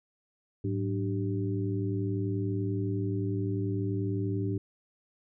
sine tone cluster, 105.9 / 186.4 / 295.6 / 387.1 Hz, G#2 / F#3 / D4 / G4, +34 / +13 / +11 / -22 cents, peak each -30 / -37 / -34 / -36 dBFS, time 0.64-4.58 s, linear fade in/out 5 ms, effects none

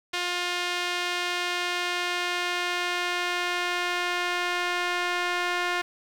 sawtooth tone with band-pass filter sweep, 354.3 Hz, F4, 25 cents sharp, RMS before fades -28 dBFS, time 0.13-5.82 s, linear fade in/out 10 ms, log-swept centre 3000 to 1900 Hz, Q 1, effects 8-bit

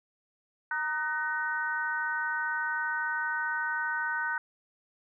harmonic tone with a mistuned harmonic, 311 Hz, D#4, 1 cent flat, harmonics 3 / 4 / 5 / 6, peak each -35 / -40 / -30 / -38 dBFS, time 0.71-4.38 s, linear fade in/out 2 ms, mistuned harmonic 5, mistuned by -52 cents, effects none

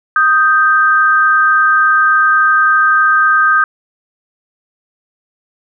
sine tone pair together, 1244.5 / 1568 Hz, D#6 / G6, 0 / 0 cents, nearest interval major third, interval 400 cents, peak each -10 dBFS, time 0.16-3.64 s, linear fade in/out 2 ms, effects none

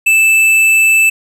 triangle tone with tanh clipping, 2637 Hz, E7, in tune, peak -8 dBFS, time 0.06-1.1 s, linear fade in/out 10 ms, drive 16 dB, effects none

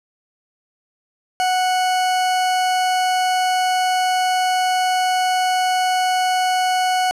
40% pulse tone, 738 Hz, F#5, 5 cents flat, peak -15 dBFS, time 1.4-7.11 s, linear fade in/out 0 ms, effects low-pass 10000 Hz 12 dB/octave

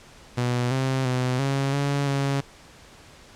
sawtooth tone with pitch steps, 122.8 / 132.2 / 126.8 / 137.2 / 141.4 / 138.6 Hz, B2 / C3 / B2 / C#3 / C#3 / C#3, -9 / +18 / +46 / -17 / +35 / 0 cents, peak -18 dBFS, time 0.37-2.41 s, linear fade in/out 10 ms, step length 340 ms, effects pink hiss -49 dBFS RMS until 3.35 s + low-pass 8000 Hz 12 dB/octave

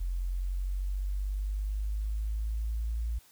sine linear sweep, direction up, 43.65 to 57 Hz, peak -29 dBFS, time 0-3.19 s, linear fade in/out 10 ms, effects white hiss -60 dBFS RMS until 3.31 s

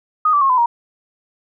sine tone with pitch steps, 1244.5 / 1161.2 / 1083.4 / 1010.8 / 943.2 Hz, D#6 / D6 / C#6 / B5 / A#5, 0 / -20 / -40 / +40 / +20 cents, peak -11 dBFS, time 0.25-0.66 s, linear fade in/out 5 ms, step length 82 ms, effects none

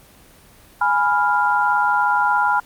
sine chord, F diminished, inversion first, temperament equal, 830.6 / 987.8 / 1396.9 Hz, Ab5 / Cb6 / F6, 0 / 0 / 0 cents, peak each -19 dBFS, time 0.81-2.6 s, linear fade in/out 5 ms, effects pink hiss -48 dBFS RMS until 2.65 s + Opus 24 kbps

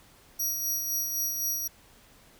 20% pulse tone with tremolo, 5750 Hz, F8, 50 cents sharp, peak -21 dBFS, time 0.39-1.68 s, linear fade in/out 10 ms, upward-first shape sine, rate 3.9 Hz, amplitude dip 40%, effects pink hiss -57 dBFS RMS until 2.39 s

